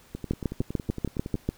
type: two click trains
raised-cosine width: 3 ms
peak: -12 / -20 dBFS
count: 9 / 14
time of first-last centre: 0.31-1.49 / 0.15-1.354 s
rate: 6.78 / 10.8 Hz
effects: pink hiss -56 dBFS RMS until 1.57 s